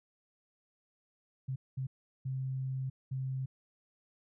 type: tone bursts at uneven times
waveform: sine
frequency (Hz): 131.8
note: C3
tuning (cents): +13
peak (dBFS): -33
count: 4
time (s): 1.48-1.56 / 1.77-1.87 / 2.25-2.9 / 3.11-3.46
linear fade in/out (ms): 10
effects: none